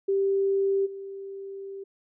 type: tone with level steps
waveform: sine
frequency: 392 Hz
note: G4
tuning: in tune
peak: -21 / -35 dBFS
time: 0.08-1.84 s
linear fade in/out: 10 ms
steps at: 0.85 s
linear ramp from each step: 20 ms
effects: none